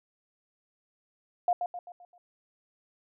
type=tone with echo; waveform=sine; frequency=709 Hz; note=F5; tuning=26 cents sharp; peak=-21 dBFS; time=1.48-1.53 s; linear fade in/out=2 ms; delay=130 ms; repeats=5; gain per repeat=-7 dB; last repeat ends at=2.18 s; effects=none